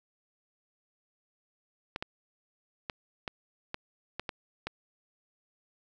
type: clicks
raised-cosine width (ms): 0.3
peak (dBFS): -18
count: 8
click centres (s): 1.961 / 2.025 / 2.898 / 3.278 / 3.744 / 4.196 / 4.292 / 4.67
effects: none